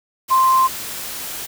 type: tone in noise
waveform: sine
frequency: 1046.5 Hz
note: C6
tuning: in tune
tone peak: -11 dBFS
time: 0.3-0.68 s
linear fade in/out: 20 ms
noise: white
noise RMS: -29 dBFS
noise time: 0.28-1.47 s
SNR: +15 dB
effects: none